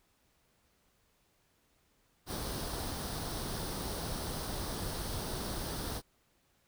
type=noise with comb filter; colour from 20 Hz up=pink; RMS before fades=-38 dBFS; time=2.26-6.02 s; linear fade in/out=50 ms; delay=0.21 ms; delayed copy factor=+0.55; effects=pink hiss -72 dBFS RMS until 6.67 s